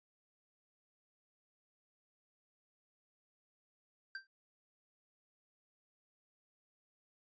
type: tone with exponential decay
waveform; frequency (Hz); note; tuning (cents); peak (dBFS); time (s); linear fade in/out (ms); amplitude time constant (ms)
square; 1568; G6; 0; -39; 4.15-4.27; 2; 26
effects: resampled to 16000 Hz